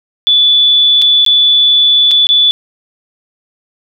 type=tone with dropouts; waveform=sine; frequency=3463 Hz; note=A7; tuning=28 cents flat; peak=-5 dBFS; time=0.27-2.51 s; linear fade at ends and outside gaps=0 ms; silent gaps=1.017-1.021 / 1.25-1.263 / 2.111-2.115 / 2.269-2.29 s; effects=none